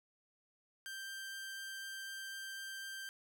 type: tone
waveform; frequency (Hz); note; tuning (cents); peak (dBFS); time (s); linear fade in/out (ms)
sawtooth; 1574; G6; +7; -40; 0.86-3.09; 0
effects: none